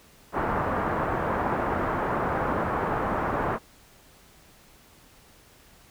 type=low-pass noise; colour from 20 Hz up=white; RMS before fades=-27 dBFS; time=0.32-3.59 s; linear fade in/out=50 ms; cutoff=1300 Hz; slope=24 dB/octave; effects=pink hiss -55 dBFS RMS until 5.9 s